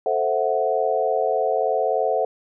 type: chord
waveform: sine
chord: F# half-diminished seventh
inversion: first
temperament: equal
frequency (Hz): 440 / 523.3 / 659.3 / 740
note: A4 / C5 / E5 / F#5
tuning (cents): 0 / 0 / 0 / 0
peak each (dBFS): -24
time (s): 0.06-2.25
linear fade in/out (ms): 2
effects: none